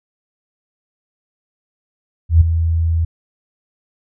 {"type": "tone with ADSR envelope", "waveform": "sine", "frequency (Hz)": 82.41, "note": "E2", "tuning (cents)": 0, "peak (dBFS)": -3, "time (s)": [2.29, 3.05], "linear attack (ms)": 120, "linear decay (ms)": 8, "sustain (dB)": -10, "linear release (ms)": 7, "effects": []}